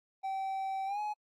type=tone with pitch glide; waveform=triangle; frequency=772 to 841.9 Hz; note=G5 to G#5; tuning=-27 to +23 cents; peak=-31 dBFS; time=0.23-1.14 s; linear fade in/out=20 ms; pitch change=+150 cents; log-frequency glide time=0.86-1 s; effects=AAC 48 kbps